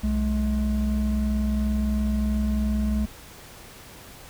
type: tone pair together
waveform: triangle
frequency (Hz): 63.15 / 212.4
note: B1 / G#3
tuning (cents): +39 / +39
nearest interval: octave + major sixth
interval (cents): 2100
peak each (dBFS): -22 / -22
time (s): 0.03-3.06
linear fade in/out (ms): 10
effects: pink hiss -45 dBFS RMS until 4.29 s